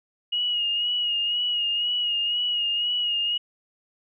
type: tone with vibrato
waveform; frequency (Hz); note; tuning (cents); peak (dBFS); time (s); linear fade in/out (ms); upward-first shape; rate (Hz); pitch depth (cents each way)
sine; 2882; F#7; -46; -22; 0.32-3.38; 10; sine; 2; 36
effects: none